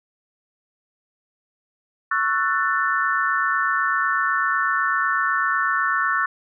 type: chord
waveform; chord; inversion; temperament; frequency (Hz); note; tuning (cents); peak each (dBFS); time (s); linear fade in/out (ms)
sine; F# minor seventh; second; just; 1110 / 1332 / 1480 / 1776; C#6 / E6 / F#6 / A6; +2 / +18 / 0 / +16; -24; 2.11-6.26; 5
effects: none